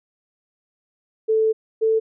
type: tone pair in turn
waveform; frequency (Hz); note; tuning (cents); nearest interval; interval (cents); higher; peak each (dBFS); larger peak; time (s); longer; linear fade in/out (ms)
sine; 440 / 443.3; A4 / A4; 0 / +13; unison; 13; second; -15; neither; 1.28-1.53 / 1.81-2; first; 20
effects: none